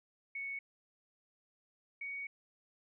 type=tone pair in turn; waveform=sine; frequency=2217 / 2239 Hz; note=C#7 / C#7; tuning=0 / +17 cents; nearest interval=unison; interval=17 cents; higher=second; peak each=-38 / -39 dBFS; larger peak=first; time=0.35-0.59 / 2.01-2.27 s; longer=second; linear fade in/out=5 ms; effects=none